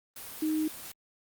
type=tone in noise; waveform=sine; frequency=311.1 Hz; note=D#4; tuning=in tune; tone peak=-26 dBFS; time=0.42-0.68 s; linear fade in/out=5 ms; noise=white; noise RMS=-43 dBFS; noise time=0.16-0.92 s; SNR=+14 dB; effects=Opus 32 kbps